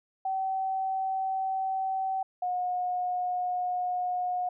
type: tone pair in turn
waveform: sine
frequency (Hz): 765 / 723.2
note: G5 / F#5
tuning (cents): -42 / -40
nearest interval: minor second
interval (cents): 98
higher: first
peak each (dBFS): -27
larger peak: neither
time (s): 0.25-2.23 / 2.42-4.49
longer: second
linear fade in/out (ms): 5
effects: none